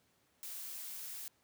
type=noise; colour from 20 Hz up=blue; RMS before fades=-45 dBFS; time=0.43-1.28 s; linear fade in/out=0 ms; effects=pink hiss -73 dBFS RMS until 1.43 s + high-pass 100 Hz 12 dB/octave